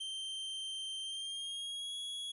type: tone with pitch glide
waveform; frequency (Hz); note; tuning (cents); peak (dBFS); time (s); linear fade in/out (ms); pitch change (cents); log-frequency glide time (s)
45% pulse; 3136 to 3342; G7 to G#7; 0 to +10; -39; 0-2.32; 10; +110; 1.02-1.96
effects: resampled to 24000 Hz